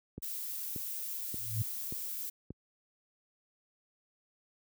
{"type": "click train", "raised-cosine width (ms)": 3, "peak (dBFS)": -28, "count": 5, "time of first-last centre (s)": [0.18, 2.506], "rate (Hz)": 1.72}
{"type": "noise", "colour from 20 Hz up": "violet", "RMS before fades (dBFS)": -39, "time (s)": [0.22, 2.3], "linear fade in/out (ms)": 10}
{"type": "tone with exponential growth", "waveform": "sine", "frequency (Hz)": 110.6, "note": "A2", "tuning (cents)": 9, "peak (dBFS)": -26, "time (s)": [1.32, 1.62], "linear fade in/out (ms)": 5, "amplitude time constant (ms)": 64}
{"effects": ["high-pass 60 Hz 12 dB/octave"]}